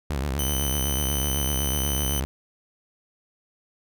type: tone with vibrato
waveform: sawtooth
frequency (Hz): 69.3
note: C#2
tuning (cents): 0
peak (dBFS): -21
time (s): 0.1-2.25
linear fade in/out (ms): 0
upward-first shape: sine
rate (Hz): 8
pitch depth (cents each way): 150
type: tone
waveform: 5% pulse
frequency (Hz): 3033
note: F#7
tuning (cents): +42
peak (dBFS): -18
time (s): 0.39-2.2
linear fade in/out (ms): 2
effects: none